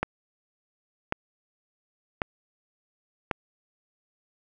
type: click train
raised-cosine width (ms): 0.5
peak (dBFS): -10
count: 4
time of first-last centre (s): 0.03-3.312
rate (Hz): 0.914
effects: none

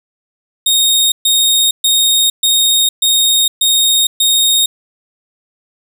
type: tone bursts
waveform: sawtooth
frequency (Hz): 3715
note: A#7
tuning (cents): -7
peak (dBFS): -6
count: 7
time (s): 0.66-4.66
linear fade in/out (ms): 5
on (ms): 460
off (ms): 130
effects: none

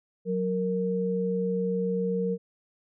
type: tone pair together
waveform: sine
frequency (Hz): 184.21 / 463.7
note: F#3 / A#4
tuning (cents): -7 / -9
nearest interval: octave + major third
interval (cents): 1598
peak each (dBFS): -28 / -27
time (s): 0.25-2.38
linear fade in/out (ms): 50
effects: none

